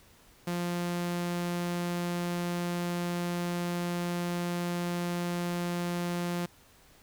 sawtooth tone, 174.61 Hz, F3, in tune, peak -26 dBFS, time 0.47-6.46 s, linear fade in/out 5 ms, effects pink hiss -59 dBFS RMS until 7.02 s

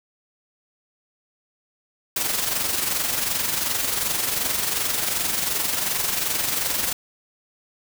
white noise with amplitude modulation, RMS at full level -22 dBFS, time 2.16-6.93 s, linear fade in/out 5 ms, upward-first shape sine, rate 22.7 Hz, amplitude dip 50%, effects none

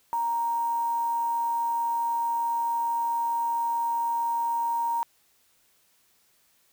sine tone with quantisation, 932.3 Hz, A#5, in tune, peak -24 dBFS, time 0.13-5.03 s, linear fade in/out 0 ms, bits 7, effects white hiss -65 dBFS RMS until 6.72 s

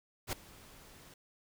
pink noise with ADSR envelope, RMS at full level -34 dBFS, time 0.27-1.14 s, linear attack 58 ms, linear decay 4 ms, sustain -22 dB, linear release 3 ms, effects none

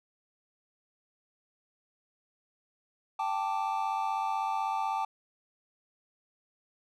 triangle chord, G suspended second, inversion none, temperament equal, 784 / 880 / 1174.7 Hz, G5 / A5 / D6, 0 / 0 / 0 cents, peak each -31 / -30 / -34 dBFS, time 3.19-5.05 s, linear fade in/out 5 ms, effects none

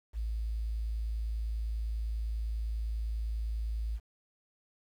sine tone with quantisation, 55 Hz, A1, in tune, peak -31 dBFS, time 0.13-4 s, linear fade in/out 50 ms, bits 10, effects none

